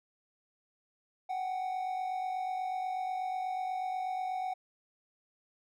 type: tone pair together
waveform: triangle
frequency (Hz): 744.8 / 793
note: F#5 / G5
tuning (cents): +11 / +20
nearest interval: minor second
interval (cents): 109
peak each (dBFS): -31 / -40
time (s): 1.29-4.54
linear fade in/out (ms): 10
effects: none